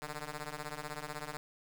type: ring-modulated tone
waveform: 5% pulse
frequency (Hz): 150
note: D3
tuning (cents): +37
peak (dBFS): -26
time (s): 0.02-1.37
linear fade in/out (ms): 0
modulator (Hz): 308
effects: none